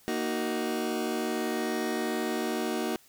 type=chord; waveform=30% pulse; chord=D# minor; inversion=second; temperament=just; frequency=233.3 / 311.1 / 373.4 Hz; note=A#3 / D#4 / F#4; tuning=+2 / 0 / +16 cents; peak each=-30 / -31 / -30 dBFS; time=0.08-2.96 s; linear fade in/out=0 ms; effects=white hiss -59 dBFS RMS until 3.08 s